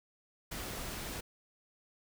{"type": "noise", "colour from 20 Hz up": "pink", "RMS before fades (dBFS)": -41, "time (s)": [0.51, 1.21], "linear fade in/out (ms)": 10, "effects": []}